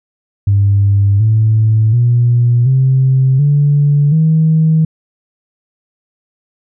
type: tone with pitch steps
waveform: sine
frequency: 100 / 109.68 / 120.3 / 131.95 / 144.73 / 158.74 Hz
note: G2 / A2 / B2 / C3 / D3 / D#3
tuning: +35 / -5 / -45 / +15 / -25 / +35 cents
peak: -6 dBFS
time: 0.47-4.85 s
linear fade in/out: 5 ms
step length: 730 ms
effects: tanh soft clip ceiling -2 dBFS